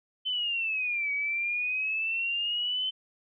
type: exponential two-way sweep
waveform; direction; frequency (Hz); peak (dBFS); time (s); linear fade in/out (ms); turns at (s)
sine; down then up; 3071 to 2258 to 3071; -27; 0.25-2.91; 20; 1.12
effects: none